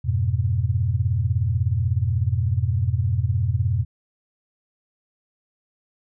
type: chord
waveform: sine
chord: F diminished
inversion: none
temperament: equal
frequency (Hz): 87.31 / 103.83 / 123.47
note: F2 / Ab2 / Cb3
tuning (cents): 0 / 0 / 0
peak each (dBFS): -23 / -23 / -23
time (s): 0.04-3.85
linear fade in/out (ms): 20
effects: none